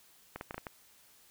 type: clicks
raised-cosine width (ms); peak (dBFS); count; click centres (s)
0.5; -24; 6; 0.36 / 0.411 / 0.509 / 0.544 / 0.58 / 0.668
effects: white hiss -62 dBFS RMS until 1.3 s